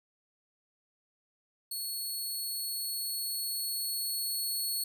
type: tone with level ramp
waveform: 15% pulse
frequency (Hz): 4368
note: C#8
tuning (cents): -26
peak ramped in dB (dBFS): -28 to -24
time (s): 1.71-4.84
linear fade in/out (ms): 5
effects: none